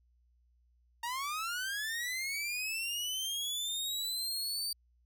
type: linear sweep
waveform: sawtooth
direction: up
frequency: 919 to 4638 Hz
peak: -31 dBFS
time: 1.03-4.73 s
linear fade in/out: 5 ms
effects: added 60 Hz sine -66 dBFS peak until 5.05 s